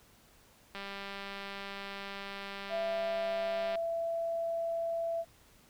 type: click train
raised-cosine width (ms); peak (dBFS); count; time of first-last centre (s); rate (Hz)
0.3; -26; 596; 0.75-3.755; 198
type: tone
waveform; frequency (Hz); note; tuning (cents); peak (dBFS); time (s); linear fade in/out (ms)
sine; 668; E5; +23; -31; 2.69-5.25; 50
effects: pink hiss -62 dBFS RMS until 5.69 s